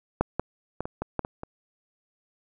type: clicks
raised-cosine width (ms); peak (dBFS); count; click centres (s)
1; -7 / -11 / -15 / -19 / -15 / -11 / -18 / -21; 8; 0.21 / 0.396 / 0.806 / 0.855 / 1.02 / 1.193 / 1.249 / 1.434
effects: none